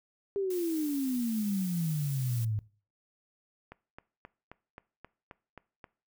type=exponential sweep; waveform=sine; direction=down; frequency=403.8 to 103.83 Hz; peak=-28 dBFS; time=0.36-2.59 s; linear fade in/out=0 ms
type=noise; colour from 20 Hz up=blue; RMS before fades=-44 dBFS; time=0.5-2.45 s; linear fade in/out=5 ms
type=click train; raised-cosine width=0.5 ms; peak=-30 dBFS; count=9; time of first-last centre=3.72-5.842 s; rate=3.77 Hz
effects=noise-tail reverb RT60 0.4 s tail -21 dB re dry